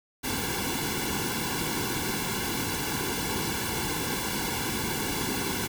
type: noise with comb filter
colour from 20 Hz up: pink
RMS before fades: -30 dBFS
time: 0.23-5.68 s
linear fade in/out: 20 ms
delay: 1.6 ms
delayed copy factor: -1
effects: none